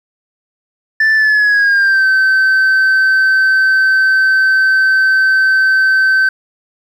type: tone with pitch glide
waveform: sine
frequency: 1761 to 1541.9 Hz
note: A6 to G6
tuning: +1 to -29 cents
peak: -5 dBFS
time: 1-6.29 s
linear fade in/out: 5 ms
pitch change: -230 cents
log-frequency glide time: 1.15-2.06 s
effects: tanh soft clip ceiling -7 dBFS + 7-bit